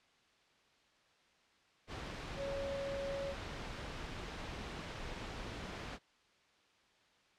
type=tone in noise; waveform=sine; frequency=554.4 Hz; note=C#5; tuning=in tune; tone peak=-38 dBFS; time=2.36-3.35 s; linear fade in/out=50 ms; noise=pink; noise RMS=-44 dBFS; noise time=1.87-5.99 s; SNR=+3 dB; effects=white hiss -69 dBFS RMS until 7.38 s + low-pass 4000 Hz 12 dB/octave